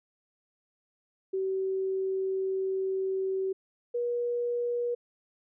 sine tone pair in turn, 381.9 / 480.7 Hz, G4 / B4, -45 / -47 cents, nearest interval major third, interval 398 cents, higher second, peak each -27 dBFS, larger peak neither, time 1.33-3.53 / 3.94-4.95 s, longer first, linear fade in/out 10 ms, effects none

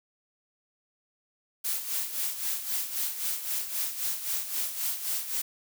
blue noise with tremolo, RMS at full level -29 dBFS, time 1.64-5.42 s, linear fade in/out 10 ms, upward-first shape sine, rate 3.8 Hz, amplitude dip 65%, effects none

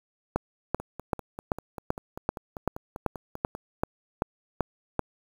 two click trains, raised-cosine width 1 ms, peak -10 / -22 dBFS, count 13 / 15, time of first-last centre 0.36-4.993 / 0.8-3.55 s, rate 2.59 / 5.09 Hz, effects 7-bit

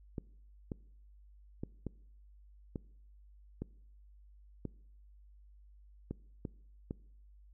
clicks, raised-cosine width 3 ms, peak -25 dBFS, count 10, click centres 0.182 / 0.718 / 1.635 / 1.867 / 2.758 / 3.62 / 4.653 / 6.11 / 6.452 / 6.909 s, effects noise-tail reverb RT60 0.7 s tail -23 dB re dry + added 50 Hz sine -56 dBFS peak until 7.53 s

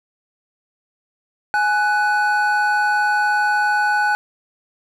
triangle tone pair together, 835 / 1487.8 Hz, G#5 / F#6, +9 / +9 cents, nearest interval minor seventh, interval 1000 cents, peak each -16 dBFS, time 1.54-4.15 s, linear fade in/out 0 ms, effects none

